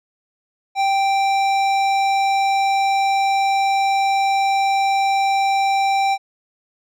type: tone with hard clipping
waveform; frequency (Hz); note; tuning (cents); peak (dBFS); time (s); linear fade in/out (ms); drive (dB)
triangle; 784; G5; 0; -17; 0.75-6.18; 50; 17
effects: none